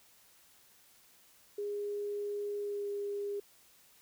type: tone with pitch glide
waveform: sine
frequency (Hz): 410.5 to 406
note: G#4 to G#4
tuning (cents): -20 to -39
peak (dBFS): -34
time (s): 1.58-3.4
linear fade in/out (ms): 5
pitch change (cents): -19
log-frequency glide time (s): 2.59-2.88
effects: white hiss -63 dBFS RMS until 4.01 s